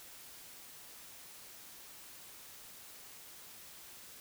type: silence
effects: white hiss -53 dBFS RMS until 4.2 s